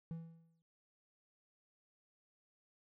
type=tone with exponential decay; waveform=triangle; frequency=164.81 Hz; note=E3; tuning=in tune; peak=-37 dBFS; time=0.11-0.62 s; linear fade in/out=0 ms; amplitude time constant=110 ms; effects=none